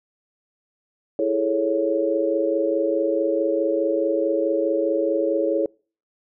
sine chord, A major seventh, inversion second, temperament equal, 329.6 / 415.3 / 440 / 554.4 Hz, E4 / G#4 / A4 / C#5, 0 / 0 / 0 / 0 cents, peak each -24 / -26 / -26 / -22 dBFS, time 1.19-5.66 s, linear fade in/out 2 ms, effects noise-tail reverb RT60 0.4 s tail -26 dB re dry

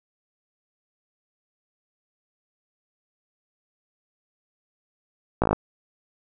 slowing click train, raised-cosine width 1 ms, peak -6 dBFS, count 7, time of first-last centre 5.42-5.53 s, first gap 17 ms, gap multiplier 1.03, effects none

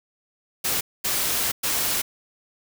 white noise bursts at uneven times, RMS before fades -24 dBFS, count 3, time 0.64-0.81 / 1.04-1.52 / 1.63-2.02 s, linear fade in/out 10 ms, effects none

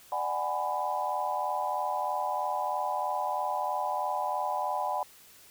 sine chord, G# half-diminished seventh, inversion second, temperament just, 598 / 747.5 / 830.6 / 996.7 Hz, D5 / F#5 / G#5 / B5, +31 / +17 / 0 / +16 cents, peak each -36 / -33 / -33 / -33 dBFS, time 0.12-5.03 s, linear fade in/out 2 ms, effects white hiss -55 dBFS RMS until 5.5 s

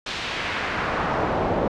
brown noise with band-pass filter sweep, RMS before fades -25 dBFS, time 0.06-1.68 s, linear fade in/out 5 ms, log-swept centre 3900 to 540 Hz, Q 1.1, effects low-pass 6000 Hz 12 dB/octave

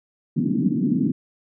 white band-pass noise, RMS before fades -21 dBFS, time 0.36-1.12 s, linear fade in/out 10 ms, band 150 to 290 Hz, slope 48 dB/octave, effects none

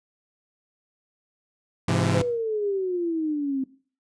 sawtooth chord, Ab augmented, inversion none, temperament equal with one note detuned, 103.83 / 130.81 / 168.47 Hz, Ab2 / C3 / E3, 0 / 0 / +38 cents, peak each -21 dBFS, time 1.88-2.22 s, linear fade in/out 5 ms
sine exponential sweep, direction down, 514 to 261.6 Hz, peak -23 dBFS, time 2.14-3.64 s, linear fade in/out 5 ms
effects noise-tail reverb RT60 0.4 s tail -18 dB re dry + resampled to 22050 Hz

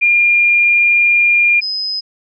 sine tone pair in turn, 2407 / 5050 Hz, D7 / D#8, +42 / +25 cents, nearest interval octave + minor second, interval 1283 cents, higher second, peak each -8 / -17 dBFS, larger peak first, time 0.01-1.61 / 1.61-2.01 s, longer first, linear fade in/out 20 ms, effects none

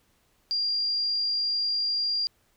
sine tone, 4783 Hz, D8, 31 cents sharp, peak -24 dBFS, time 0.51-2.27 s, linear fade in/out 0 ms, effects pink hiss -67 dBFS RMS until 2.56 s

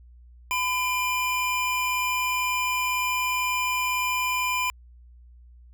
square tone pair together, 1006 / 2393 Hz, B5 / D7, +32 / +32 cents, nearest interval octave + minor third, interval 1500 cents, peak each -27 dBFS, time 0.51-4.7 s, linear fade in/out 0 ms, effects added 60 Hz sine -47 dBFS peak until 5.73 s

